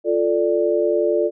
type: chord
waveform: sine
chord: D minor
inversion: first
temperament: equal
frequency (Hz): 349.2 / 440 / 587.3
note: F4 / A4 / D5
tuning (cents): 0 / 0 / 0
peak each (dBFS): -20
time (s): 0.04-1.31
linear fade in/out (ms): 50
effects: none